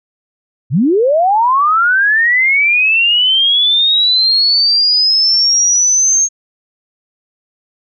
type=linear sweep; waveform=sine; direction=up; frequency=104.4 to 6470 Hz; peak=-8 dBFS; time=0.7-6.29 s; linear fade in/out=50 ms; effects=none